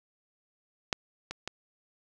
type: clicks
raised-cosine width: 0.2 ms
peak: -9 / -19 / -17 dBFS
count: 3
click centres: 0.928 / 1.31 / 1.476 s
effects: none